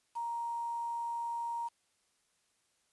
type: tone with quantisation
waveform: sine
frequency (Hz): 936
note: A#5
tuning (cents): +7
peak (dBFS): -34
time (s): 0.15-1.69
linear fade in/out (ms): 20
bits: 9
effects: white hiss -75 dBFS RMS until 2.92 s + resampled to 24000 Hz